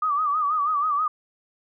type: tone with vibrato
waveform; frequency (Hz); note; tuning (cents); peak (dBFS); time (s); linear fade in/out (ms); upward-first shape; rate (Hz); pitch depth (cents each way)
sine; 1199; D6; +36; -20; 0.02-1.08; 5; sine; 6.2; 100
effects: none